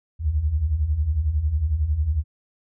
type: beating tone pair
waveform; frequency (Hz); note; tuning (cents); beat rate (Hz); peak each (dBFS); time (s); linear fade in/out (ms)
sine; 68.1 / 79.1; C#2 / D#2; -30 / +29; 11; -26 / -20; 0.19-2.24; 50
effects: none